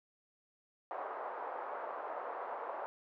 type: band-pass noise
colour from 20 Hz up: white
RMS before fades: -42 dBFS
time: 0.91-2.86 s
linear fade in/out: 0 ms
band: 480 to 1100 Hz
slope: 24 dB/octave
effects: none